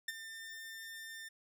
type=tone with ADSR envelope; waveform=sawtooth; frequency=1799 Hz; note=A6; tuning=38 cents sharp; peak=-30 dBFS; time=0.08-1.29 s; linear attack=5 ms; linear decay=27 ms; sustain=-12 dB; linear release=12 ms; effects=none